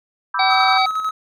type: chord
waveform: sine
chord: E minor seventh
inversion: second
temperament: equal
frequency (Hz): 987.8 / 1174.7 / 1318.5 / 1568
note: B5 / D6 / E6 / G6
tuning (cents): 0 / 0 / 0 / 0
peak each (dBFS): -24 / -25 / -24 / -25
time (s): 0.34-0.78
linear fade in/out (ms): 5
type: harmonic tone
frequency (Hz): 762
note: G5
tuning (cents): -49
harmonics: 1 / 3 / 5 / 6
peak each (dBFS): -16 / -21 / -23 / -24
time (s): 0.39-0.86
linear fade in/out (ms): 5
type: tone with tremolo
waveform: triangle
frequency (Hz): 1281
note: E6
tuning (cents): -50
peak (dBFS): -16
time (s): 0.5-1.11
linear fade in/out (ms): 5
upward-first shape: square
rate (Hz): 11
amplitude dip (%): 45
effects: none